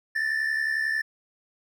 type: tone pair together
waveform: triangle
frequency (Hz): 1760.9 / 1832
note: A6 / A#6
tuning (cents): +1 / -31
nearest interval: minor second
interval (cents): 68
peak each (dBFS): -23 / -29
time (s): 0.15-1.02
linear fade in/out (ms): 10
effects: none